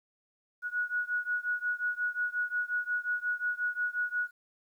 sine beating tone pair, 1458 / 1463.6 Hz, F#6 / F#6, -26 / -19 cents, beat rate 5.6 Hz, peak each -32 / -33 dBFS, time 0.62-4.31 s, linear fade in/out 50 ms, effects 11-bit

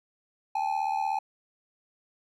triangle ring-modulated tone, 830.6 Hz, G#5, in tune, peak -21 dBFS, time 0.55-1.19 s, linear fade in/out 5 ms, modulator 38.3 Hz, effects none

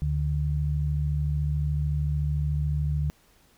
sine tone pair together, 73.65 / 147.3 Hz, D2 / D3, +6 / +6 cents, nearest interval octave, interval 1200 cents, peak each -26 dBFS, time 0.02-3.1 s, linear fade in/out 0 ms, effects pink hiss -61 dBFS RMS until 3.57 s

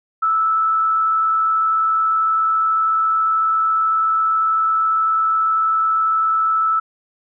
sine tone with frequency modulation, 1313 Hz, E6, 7 cents flat, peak -14 dBFS, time 0.22-6.8 s, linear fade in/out 10 ms, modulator 92.2 Hz, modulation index 0.27, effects none

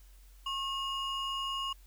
triangle ring-modulated tone, 1975.5 Hz, B6, in tune, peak -28 dBFS, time 0.46-1.73 s, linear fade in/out 5 ms, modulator 890 Hz, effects added 46 Hz sine -53 dBFS peak until 1.86 s + white hiss -65 dBFS RMS until 1.86 s

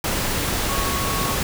sine tone in noise, 1108.7 Hz, C#6, in tune, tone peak -27 dBFS, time 0.69-1.35 s, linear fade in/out 2 ms, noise pink, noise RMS -23 dBFS, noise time 0.04-1.43 s, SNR -7 dB, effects none

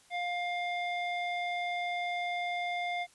square tone with low-pass filter, 705 Hz, F5, 16 cents sharp, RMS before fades -34 dBFS, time 0.1-3.07 s, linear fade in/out 50 ms, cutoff 2800 Hz, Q 6.6, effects white hiss -62 dBFS RMS until 3.14 s + resampled to 24000 Hz

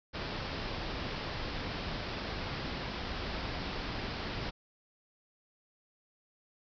pink low-pass noise, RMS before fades -38 dBFS, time 0.13-4.51 s, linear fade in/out 20 ms, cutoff 5300 Hz, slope 96 dB/octave, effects none

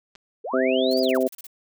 clicks, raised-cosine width 0.2 ms, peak -29 dBFS, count 2, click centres 0.153 / 0.158 s
sine linear two-way sweep, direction up then down, 373 to 4978 to 373 Hz, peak -28 dBFS, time 0.44-1.2 s, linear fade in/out 10 ms, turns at 1.01 s
harmonic tone, 130 Hz, C3, 11 cents flat, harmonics 2 / 3 / 4 / 5, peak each -24 / -24 / -24 / -24 dBFS, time 0.53-1.28 s, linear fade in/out 10 ms
blue noise bursts, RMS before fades -40 dBFS, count 10, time 0.91-1.468 s, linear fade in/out 2 ms, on 27 ms, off 32 ms
effects none

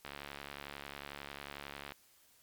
click train, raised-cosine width 0.3 ms, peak -27 dBFS, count 134, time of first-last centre 0.05-1.921 s, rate 71.1 Hz, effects white hiss -66 dBFS RMS until 2.42 s + MP3 96 kbps

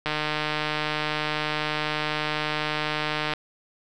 click train, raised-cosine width 0.3 ms, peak -10 dBFS, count 499, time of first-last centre 0.06-3.336 s, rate 152 Hz, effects none

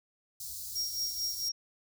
white band-stop noise, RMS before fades -41 dBFS, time 0.4-1.49 s, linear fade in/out 5 ms, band 130 to 4200 Hz, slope 48 dB/octave
sine tone with tremolo, 5588 Hz, F8, in tune, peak -29 dBFS, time 0.75-1.52 s, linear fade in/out 10 ms, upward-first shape triangle, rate 4.5 Hz, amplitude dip 75%
effects none

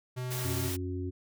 square tone, 126.1 Hz, B2, 36 cents sharp, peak -34 dBFS, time 0.16-0.7 s, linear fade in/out 20 ms
white noise, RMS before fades -38 dBFS, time 0.3-0.77 s, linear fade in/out 20 ms
harmonic tone, 91 Hz, F#2, 28 cents flat, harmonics 1 / 3 / 4, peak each -34 / -38 / -39 dBFS, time 0.44-1.11 s, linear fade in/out 20 ms
effects none

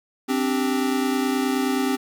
square chord, C suspended second, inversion none, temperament equal with one note detuned, 261.6 / 291.1 / 392 Hz, C4 / D4 / G4, 0 / -15 / 0 cents, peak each -23 / -28 / -28 dBFS, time 0.28-1.97 s, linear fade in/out 20 ms, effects 9-bit

